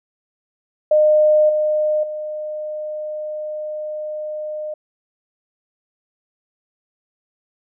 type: tone with level steps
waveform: sine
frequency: 610 Hz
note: D#5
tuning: 34 cents flat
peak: -10 / -15 / -24 dBFS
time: 0.91-4.74 s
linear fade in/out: 5 ms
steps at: 1.49 / 2.03 s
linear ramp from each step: 5 ms
effects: none